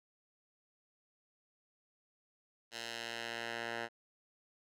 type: tone with band-pass filter sweep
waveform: 10% pulse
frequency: 116.54 Hz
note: A#2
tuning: in tune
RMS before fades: -42 dBFS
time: 2.71-3.89 s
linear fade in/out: 50 ms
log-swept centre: 4100 to 1500 Hz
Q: 0.93
effects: none